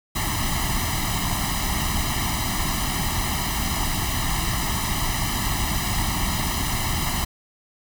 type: noise with comb filter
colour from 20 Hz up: pink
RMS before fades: -24 dBFS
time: 0.15-7.25 s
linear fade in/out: 10 ms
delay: 1 ms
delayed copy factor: +1
effects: none